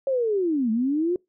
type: linear two-way sweep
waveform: sine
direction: down then up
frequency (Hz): 552 to 214.1 to 367.2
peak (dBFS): -20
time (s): 0.07-1.16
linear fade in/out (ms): 2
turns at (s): 0.71
effects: noise-tail reverb RT60 0.2 s tail -25 dB re dry